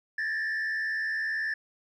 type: tone with frequency modulation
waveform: sine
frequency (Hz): 1760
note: A6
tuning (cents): 0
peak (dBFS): -25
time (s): 0.18-1.54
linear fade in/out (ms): 5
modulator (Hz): 79.4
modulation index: 0.83
effects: tanh soft clip ceiling -27 dBFS + 11-bit